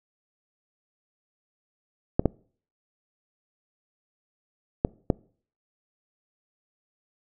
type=clicks; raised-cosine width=2 ms; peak=-6 dBFS; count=4; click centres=2.195 / 2.257 / 4.849 / 5.102 s; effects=noise-tail reverb RT60 0.5 s tail -25 dB re dry